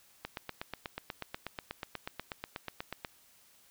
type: click train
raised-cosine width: 0.3 ms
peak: -21 dBFS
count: 24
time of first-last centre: 0.25-3.048 s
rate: 8.22 Hz
effects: white hiss -63 dBFS RMS until 3.7 s